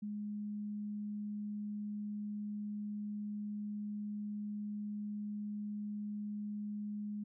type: tone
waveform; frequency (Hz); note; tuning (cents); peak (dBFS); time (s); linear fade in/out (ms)
sine; 208.2; G#3; +5; -38; 0.02-7.24; 10
effects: none